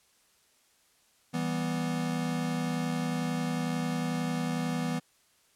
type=chord; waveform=square; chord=E minor; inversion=none; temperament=equal; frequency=164.81 / 196 / 246.9 Hz; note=E3 / G3 / B3; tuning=0 / 0 / 0 cents; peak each=-33 / -38 / -33 dBFS; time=1.33-5 s; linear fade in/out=20 ms; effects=white hiss -66 dBFS RMS until 5.55 s + low-pass 11000 Hz 12 dB/octave